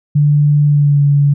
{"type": "tone with pitch glide", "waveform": "sine", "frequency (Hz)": [146.83, 143.06], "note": ["D3", "D3"], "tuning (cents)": [0, -45], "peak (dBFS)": -7, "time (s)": [0.15, 1.34], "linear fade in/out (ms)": 10, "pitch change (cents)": -45, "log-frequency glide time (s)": [0.66, 1.01], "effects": []}